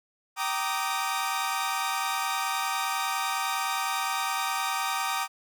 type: chord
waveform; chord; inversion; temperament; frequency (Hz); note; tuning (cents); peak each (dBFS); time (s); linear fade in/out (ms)
sawtooth; Eb major seventh; first; equal with one note detuned; 775 / 932.3 / 1174.7 / 1244.5; G5 / Bb5 / D6 / Eb6; -20 / 0 / 0 / 0; -29; 0.36-5.28; 50
effects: none